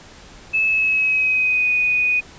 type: tone with pitch glide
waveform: sine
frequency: 2604 to 2482 Hz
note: E7 to D#7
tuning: -22 to -5 cents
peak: -15 dBFS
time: 0.53-2.21 s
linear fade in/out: 20 ms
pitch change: -83 cents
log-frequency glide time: 0.64-1.72 s
effects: pink hiss -43 dBFS RMS until 2.38 s + resampled to 16000 Hz